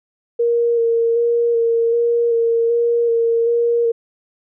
sine tone with vibrato, 466.2 Hz, A#4, in tune, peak -13 dBFS, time 0.39-3.92 s, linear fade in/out 10 ms, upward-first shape square, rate 1.3 Hz, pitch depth 16 cents each way, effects none

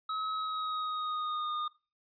square tone with pitch glide, 1281 to 1222.4 Hz, E6 to D#6, -50 to -31 cents, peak -33 dBFS, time 0.09-1.68 s, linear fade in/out 5 ms, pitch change -81 cents, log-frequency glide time 0.33-1.53 s, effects noise-tail reverb RT60 0.3 s tail -19 dB re dry + resampled to 11025 Hz

